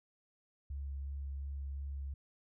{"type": "tone with vibrato", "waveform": "sine", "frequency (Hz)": 69.4, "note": "C#2", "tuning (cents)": 3, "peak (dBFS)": -38, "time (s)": [0.7, 2.14], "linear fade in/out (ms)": 5, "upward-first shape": "sine", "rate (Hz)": 2.8, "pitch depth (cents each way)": 12, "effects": []}